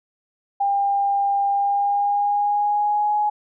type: tone with pitch glide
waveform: sine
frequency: 800 to 837.4 Hz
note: G5 to G#5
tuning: +35 to +14 cents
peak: -17 dBFS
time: 0.6-3.3 s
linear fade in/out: 10 ms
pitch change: +79 cents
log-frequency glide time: 1.5-3.16 s
effects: none